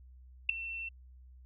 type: tone with ADSR envelope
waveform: sine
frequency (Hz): 2694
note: E7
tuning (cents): +37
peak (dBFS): -18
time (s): 0.49-0.89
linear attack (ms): 5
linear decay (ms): 4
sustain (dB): -19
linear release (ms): 7
effects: added 63 Hz sine -52 dBFS peak until 1.45 s